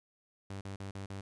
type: tone bursts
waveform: sawtooth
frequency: 98 Hz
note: G2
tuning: in tune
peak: -36 dBFS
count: 5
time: 0.5-1.21 s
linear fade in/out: 5 ms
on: 110 ms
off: 40 ms
effects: resampled to 22050 Hz + 13-bit

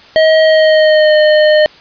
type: tone with pitch glide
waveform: square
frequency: 634 to 611 Hz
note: D#5 to D#5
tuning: +32 to -32 cents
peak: -6 dBFS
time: 0.16-1.66 s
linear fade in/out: 0 ms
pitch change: -64 cents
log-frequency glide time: 0.42-1.16 s
effects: white hiss -39 dBFS RMS until 1.8 s + resampled to 11025 Hz

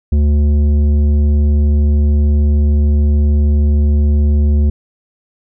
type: tone with tanh clipping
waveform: triangle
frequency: 73.42 Hz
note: D2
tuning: in tune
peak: -10 dBFS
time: 0.12-4.7 s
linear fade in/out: 5 ms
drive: 14 dB
effects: none

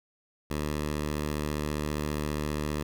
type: tone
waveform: 10% pulse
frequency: 74.9 Hz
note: D2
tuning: 35 cents sharp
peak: -21 dBFS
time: 0.5-2.83 s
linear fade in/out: 10 ms
effects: none

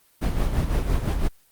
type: noise with tremolo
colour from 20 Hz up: brown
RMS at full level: -20 dBFS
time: 0.21-1.29 s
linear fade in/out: 20 ms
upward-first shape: sine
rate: 5.9 Hz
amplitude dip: 55%
effects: white hiss -60 dBFS RMS until 1.51 s + Opus 24 kbps

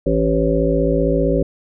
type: harmonic tone with a mistuned harmonic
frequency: 55.4 Hz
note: A1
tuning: 13 cents sharp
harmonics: 1 / 3 / 5 / 7 / 9 / 10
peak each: -21 / -21 / -21 / -21 / -21 / -21 dBFS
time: 0.06-1.43 s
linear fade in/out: 5 ms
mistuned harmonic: 1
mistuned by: -68 cents
effects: none

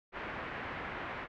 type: low-pass noise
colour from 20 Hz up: white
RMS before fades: -41 dBFS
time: 0.12-1.28 s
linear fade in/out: 50 ms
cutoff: 2100 Hz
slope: 24 dB/octave
effects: none

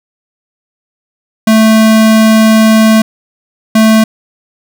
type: tone bursts at uneven times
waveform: square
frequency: 220 Hz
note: A3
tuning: in tune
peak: -4 dBFS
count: 2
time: 1.47-3.02 / 3.75-4.04 s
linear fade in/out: 5 ms
effects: none

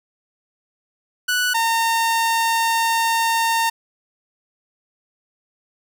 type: tone pair in turn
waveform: sawtooth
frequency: 1480 / 913.5 Hz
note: F#6 / A#5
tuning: 0 / -35 cents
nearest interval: minor sixth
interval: 835 cents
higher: first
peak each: -14 / -13 dBFS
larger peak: second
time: 1.28-1.54 / 1.54-3.7 s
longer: second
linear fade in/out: 10 ms
effects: none

